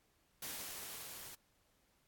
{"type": "noise with level ramp", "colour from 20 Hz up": "white", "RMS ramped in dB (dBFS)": [-44, -51], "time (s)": [0.42, 1.35], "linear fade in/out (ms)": 5, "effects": ["pink hiss -75 dBFS RMS until 2.07 s", "AAC 64 kbps"]}